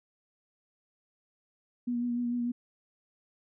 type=tone with vibrato; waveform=sine; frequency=241.1 Hz; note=B3; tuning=41 cents flat; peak=-28 dBFS; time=1.87-2.52 s; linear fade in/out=10 ms; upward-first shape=triangle; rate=6.7 Hz; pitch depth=28 cents each way; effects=none